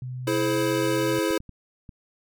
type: tone with pitch glide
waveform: sine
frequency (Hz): 126.6 to 127.85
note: B2 to C3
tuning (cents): +43 to -40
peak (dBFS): -30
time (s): 0.02-1.19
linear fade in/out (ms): 2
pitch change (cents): +17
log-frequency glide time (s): 0.31-0.51
type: chord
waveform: square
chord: E augmented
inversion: none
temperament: equal with one note detuned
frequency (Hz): 329.6 / 425.5 / 523.3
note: E4 / G#4 / B#4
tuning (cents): 0 / +42 / 0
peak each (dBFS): -25 / -28 / -28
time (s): 0.27-1.38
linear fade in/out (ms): 5
type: clicks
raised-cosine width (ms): 5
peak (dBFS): -29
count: 4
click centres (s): 1.307 / 1.404 / 1.493 / 1.892
effects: MP3 96 kbps